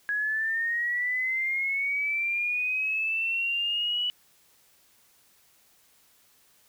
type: linear sweep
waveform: sine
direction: up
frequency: 1661.2 to 2960 Hz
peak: -25 dBFS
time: 0.09-4.1 s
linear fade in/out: 0 ms
effects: white hiss -62 dBFS RMS until 6.68 s